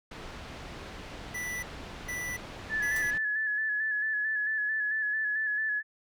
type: low-pass noise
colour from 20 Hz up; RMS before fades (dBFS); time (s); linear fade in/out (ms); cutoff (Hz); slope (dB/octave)
pink; -43; 0.11-3.18; 5; 3900; 12
type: tone bursts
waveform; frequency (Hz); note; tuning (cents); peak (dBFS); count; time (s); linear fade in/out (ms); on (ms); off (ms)
square; 1975.5; B6; 0; -34; 3; 1.34-3.11; 10; 290; 450
type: tone with vibrato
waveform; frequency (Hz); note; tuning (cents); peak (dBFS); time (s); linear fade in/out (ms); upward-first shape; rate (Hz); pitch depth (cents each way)
sine; 1724; A6; -36; -27; 2.69-5.83; 50; square; 4.5; 29
type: noise with exponential decay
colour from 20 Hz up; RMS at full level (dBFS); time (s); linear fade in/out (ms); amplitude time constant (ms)
white; -37; 2.96-3.08; 2; 24
effects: none